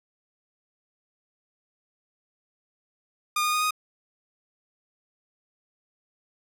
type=tone with pitch steps; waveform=sawtooth; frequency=1217 / 1226.2 / 1235.4 / 1244.7 Hz; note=D#6 / D#6 / D#6 / D#6; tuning=-39 / -26 / -13 / 0 cents; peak=-19 dBFS; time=3.36-3.708 s; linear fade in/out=5 ms; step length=87 ms; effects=none